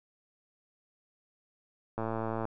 click train, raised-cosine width 1 ms, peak -20 dBFS, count 54, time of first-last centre 1.98-2.453 s, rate 112 Hz, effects none

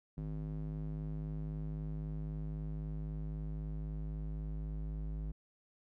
square tone with band-pass filter sweep, 51.91 Hz, G#1, in tune, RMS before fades -40 dBFS, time 0.17-5.32 s, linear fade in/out 10 ms, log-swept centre 170 to 100 Hz, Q 1.6, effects none

